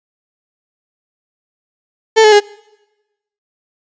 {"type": "tone with pitch steps", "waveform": "35% pulse", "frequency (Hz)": [442.6, 427.5, 413], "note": ["A4", "A4", "G#4"], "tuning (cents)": [10, -50, -10], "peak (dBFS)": -3, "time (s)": [2.16, 2.403], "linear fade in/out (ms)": 20, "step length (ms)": 81, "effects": ["noise-tail reverb RT60 1.0 s tail -25 dB re dry", "resampled to 16000 Hz"]}